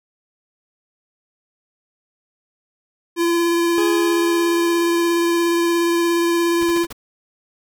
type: tone with vibrato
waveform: square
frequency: 340.5 Hz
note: F4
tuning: 44 cents flat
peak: -16 dBFS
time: 3.16-6.87 s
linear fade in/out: 50 ms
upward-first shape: triangle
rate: 17 Hz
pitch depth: 15 cents each way
type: tone with exponential decay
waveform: 40% pulse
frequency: 415.3 Hz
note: G#4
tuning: in tune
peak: -20 dBFS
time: 3.78-6.73 s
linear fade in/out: 0 ms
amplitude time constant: 640 ms
type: noise bursts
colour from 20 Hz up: pink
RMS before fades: -33 dBFS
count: 5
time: 6.61-6.928 s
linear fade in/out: 5 ms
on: 26 ms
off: 47 ms
effects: none